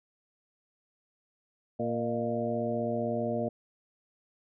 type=harmonic tone with a mistuned harmonic; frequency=116.54 Hz; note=A#2; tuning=in tune; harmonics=1 / 2 / 3 / 4 / 5 / 6; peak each=-38 / -33 / -39 / -35 / -33 / -38 dBFS; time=1.79-3.49 s; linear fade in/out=10 ms; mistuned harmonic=5; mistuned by=+62 cents; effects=none